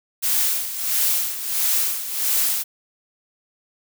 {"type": "noise with tremolo", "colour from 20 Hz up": "blue", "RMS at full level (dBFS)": -19, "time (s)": [0.22, 2.64], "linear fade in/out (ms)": 20, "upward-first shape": "sine", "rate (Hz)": 1.5, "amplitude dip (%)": 70, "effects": []}